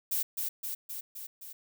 violet noise with echo, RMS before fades -30 dBFS, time 0.11-0.23 s, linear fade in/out 10 ms, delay 260 ms, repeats 5, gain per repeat -3 dB, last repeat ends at 1.53 s, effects none

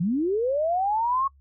sine linear sweep, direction up, 155.56 to 1108.7 Hz, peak -21 dBFS, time 0-1.28 s, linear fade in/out 10 ms, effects noise-tail reverb RT60 0.1 s tail -24 dB re dry + added 69 Hz sine -53 dBFS peak until 1.4 s

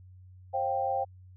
sine chord, C suspended fourth, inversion none, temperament equal with one note detuned, 533.9 / 698.5 / 784 Hz, C5 / F5 / G5, +35 / 0 / 0 cents, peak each -32 / -34 / -29 dBFS, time 0.53-1.05 s, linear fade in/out 20 ms, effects added 92 Hz sine -49 dBFS peak until 1.36 s

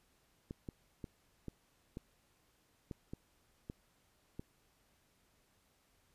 clicks, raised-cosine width 3 ms, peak -30 dBFS, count 9, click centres 0.509 / 0.688 / 1.042 / 1.483 / 1.971 / 2.912 / 3.135 / 3.699 / 4.395 s, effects pink hiss -73 dBFS RMS until 6.14 s + resampled to 32000 Hz

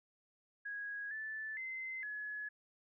sine tone with pitch steps, 1655 / 1752 / 2064 / 1696 Hz, G#6 / A6 / C7 / G#6, -6 / -8 / -24 / +36 cents, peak -40 dBFS, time 0.65-2.49 s, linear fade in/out 10 ms, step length 460 ms, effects none

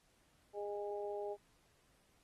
harmonic tone, 204.8 Hz, G#3, 24 cents flat, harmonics 2 / 3 / 4, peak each -41 / -45 / -47 dBFS, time 0.53-1.37 s, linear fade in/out 50 ms, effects pink hiss -73 dBFS RMS until 2.23 s + AAC 32 kbps

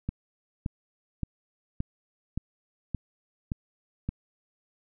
click train, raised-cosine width 5 ms, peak -17 dBFS, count 8, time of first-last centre 0.09-4.09 s, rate 1.75 Hz, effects none

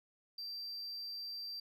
sine tone, 4697 Hz, D8, 1 cent flat, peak -38 dBFS, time 0.38-1.6 s, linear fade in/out 5 ms, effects tanh soft clip ceiling -40 dBFS + MP3 96 kbps

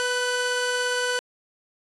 sawtooth tone pair together, 493.9 / 1499 Hz, B4 / F#6, 0 / +22 cents, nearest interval octave + perfect fifth, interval 1922 cents, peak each -22 dBFS, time 0-1.19 s, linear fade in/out 0 ms, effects resampled to 24000 Hz

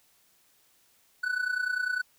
triangle tone with amplitude modulation, 1490 Hz, F#6, 12 cents sharp, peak -22 dBFS, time 1.23-2.02 s, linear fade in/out 10 ms, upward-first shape sine, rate 30 Hz, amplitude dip 75%, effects white hiss -65 dBFS RMS until 2.18 s

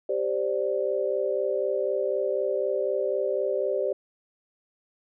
sine chord, G suspended fourth, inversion none, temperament equal, 392 / 523.3 / 587.3 Hz, G4 / C5 / D5, 0 / 0 / 0 cents, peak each -28 dBFS, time 0.09-3.93 s, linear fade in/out 5 ms, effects none

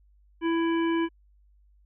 harmonic tone, 331.8 Hz, E4, 11 cents sharp, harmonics 1 / 3 / 5 / 7 / 9, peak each -23 / -33 / -37 / -40 / -42 dBFS, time 0.41-1.09 s, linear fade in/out 50 ms, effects added 50 Hz sine -57 dBFS peak until 1.85 s

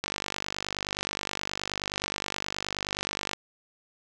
click train, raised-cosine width 0.2 ms, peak -12 dBFS, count 164, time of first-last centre 0.04-3.333 s, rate 49.5 Hz, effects none

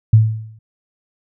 sine tone with exponential decay, 110 Hz, A2, in tune, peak -3 dBFS, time 0.13-0.59 s, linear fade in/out 5 ms, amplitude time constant 100 ms, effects none

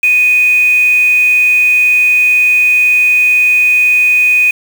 sine tone with quantisation, 2489 Hz, D#7, in tune, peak -6 dBFS, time 0.03-4.51 s, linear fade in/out 5 ms, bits 4, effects none

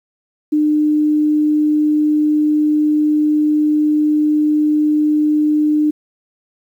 sine tone, 302 Hz, D4, 48 cents sharp, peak -11 dBFS, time 0.52-5.91 s, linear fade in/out 10 ms, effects 8-bit

